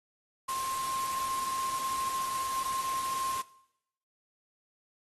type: tone in noise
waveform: sine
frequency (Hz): 1060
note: C6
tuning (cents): +22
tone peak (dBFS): -31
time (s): 0.48-3.42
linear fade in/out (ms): 10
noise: white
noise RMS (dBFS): -39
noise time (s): 0.48-3.42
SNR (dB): +5
effects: noise-tail reverb RT60 0.8 s tail -20 dB re dry + AAC 32 kbps